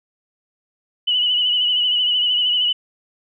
sine tone with vibrato, 2960 Hz, F#7, in tune, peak -15 dBFS, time 1.07-2.73 s, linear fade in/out 10 ms, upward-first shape sine, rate 13 Hz, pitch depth 45 cents each way, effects none

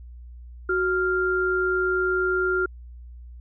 sine tone pair together, 370 / 1394.3 Hz, F#4 / F6, 0 / -3 cents, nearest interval octave + major seventh, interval 2297 cents, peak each -23 dBFS, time 0.69-2.66 s, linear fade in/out 5 ms, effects added 60 Hz sine -39 dBFS peak until 3.4 s

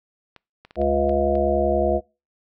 clicks, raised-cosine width 0.3 ms, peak -27 dBFS, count 7, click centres 0.363 / 0.65 / 0.709 / 0.757 / 0.816 / 1.094 / 1.354 s
harmonic tone, 70.6 Hz, C#2, 32 cents sharp, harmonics 1 / 3 / 5 / 7 / 9 / 10, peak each -26 / -28 / -24 / -24 / -22 / -26 dBFS, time 0.76-2.01 s, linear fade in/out 50 ms
effects noise-tail reverb RT60 0.3 s tail -25 dB re dry

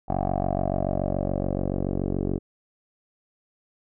10% pulse tone with low-pass filter sweep, 47 Hz, F#1, 28 cents sharp, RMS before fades -26 dBFS, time 0.08-2.39 s, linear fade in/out 20 ms, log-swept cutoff 770 to 420 Hz, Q 5.2, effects none

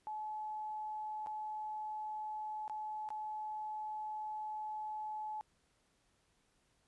sine tone with dropouts, 857 Hz, A5, 46 cents flat, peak -39 dBFS, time 0.07-5.41 s, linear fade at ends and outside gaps 0 ms, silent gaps 1.262-1.27 / 2.679-2.697 / 3.089-3.104 s, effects pink hiss -75 dBFS RMS until 6.87 s + resampled to 24000 Hz

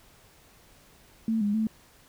sine tone with pitch steps, 223.5 / 205.4 / 219.7 Hz, A3 / G#3 / A3, +27 / -19 / -2 cents, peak -23 dBFS, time 1.28-1.67 s, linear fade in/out 2 ms, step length 130 ms, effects pink hiss -57 dBFS RMS until 2.08 s

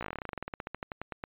slowing click train, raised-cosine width 0.5 ms, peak -21 dBFS, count 25, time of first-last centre 0.01-1.239 s, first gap 16 ms, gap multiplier 1.09, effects resampled to 8000 Hz

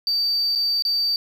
sine tone with dropouts, 4627 Hz, D8, 27 cents flat, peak -17 dBFS, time 0.07-1.16 s, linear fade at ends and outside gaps 1 ms, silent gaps 0.552-0.557 / 0.823-0.851 s, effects tanh soft clip ceiling -16 dBFS + 8-bit

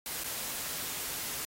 white noise with dropouts, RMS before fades -37 dBFS, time 0.06-1.45 s, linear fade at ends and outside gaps 1 ms, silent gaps 0.236-0.242 s, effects AAC 48 kbps

